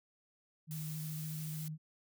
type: tone with vibrato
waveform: sine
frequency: 155.56 Hz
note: D#3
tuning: in tune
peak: -39 dBFS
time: 0.67-1.78 s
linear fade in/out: 50 ms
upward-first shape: sine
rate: 14 Hz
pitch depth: 17 cents each way
type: noise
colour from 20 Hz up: blue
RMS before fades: -48 dBFS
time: 0.71-1.68 s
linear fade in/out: 0 ms
effects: none